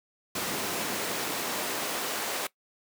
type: noise with high-pass filter sweep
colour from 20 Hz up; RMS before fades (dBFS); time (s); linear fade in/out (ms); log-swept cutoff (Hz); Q
pink; -32; 0.35-2.47; 5; 210 to 450; 0.82
effects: noise-tail reverb RT60 0.1 s tail -19 dB re dry